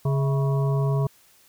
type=harmonic tone with a mistuned harmonic; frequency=138.59 Hz; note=C#3; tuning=in tune; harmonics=1 / 3 / 5 / 7 / 8; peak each=-20 / -30 / -34 / -37 / -38 dBFS; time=0.05-1.07 s; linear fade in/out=5 ms; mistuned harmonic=5; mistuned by=-97 cents; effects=white hiss -57 dBFS RMS until 1.48 s